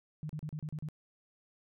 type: tone bursts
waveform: sine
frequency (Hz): 153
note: D#3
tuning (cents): -29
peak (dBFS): -36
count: 7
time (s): 0.23-0.887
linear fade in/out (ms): 0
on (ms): 63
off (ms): 36
effects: none